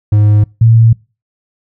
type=tone pair in turn; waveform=triangle / sine; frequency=104.8 / 114.07 Hz; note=G#2 / A#2; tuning=+16 / -37 cents; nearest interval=minor second; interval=147 cents; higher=second; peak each=-3 dBFS; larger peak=neither; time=0.12-0.44 / 0.61-0.93 s; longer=neither; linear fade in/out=5 ms; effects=noise-tail reverb RT60 0.3 s tail -25 dB re dry